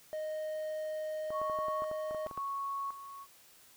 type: tone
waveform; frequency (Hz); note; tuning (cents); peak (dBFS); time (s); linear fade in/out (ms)
triangle; 620; D#5; -6; -33; 0.13-2.27; 0
type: clicks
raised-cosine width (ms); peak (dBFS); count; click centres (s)
1; -31; 12; 1.305 / 1.416 / 1.498 / 1.588 / 1.684 / 1.821 / 1.914 / 2.11 / 2.147 / 2.264 / 2.312 / 2.377
type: tone with tremolo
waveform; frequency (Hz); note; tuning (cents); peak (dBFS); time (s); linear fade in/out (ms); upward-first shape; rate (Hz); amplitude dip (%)
sine; 1107; C#6; -3; -34; 1.31-3.27; 50; square; 0.94; 70
effects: white hiss -60 dBFS RMS until 3.76 s